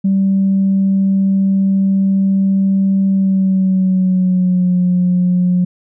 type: tone with pitch glide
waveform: sine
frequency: 193.9 to 179.87 Hz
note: G3 to F#3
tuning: -19 to -49 cents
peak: -9 dBFS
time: 0.04-5.65 s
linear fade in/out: 10 ms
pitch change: -130 cents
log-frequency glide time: 3.07-4.76 s
effects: tanh soft clip ceiling -6 dBFS